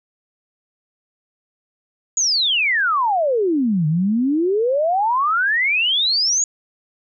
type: exponential two-way sweep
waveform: sine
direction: down then up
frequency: 6900 to 148.8 to 6900 Hz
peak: -15 dBFS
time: 2.17-6.44 s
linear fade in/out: 2 ms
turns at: 3.87 s
effects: none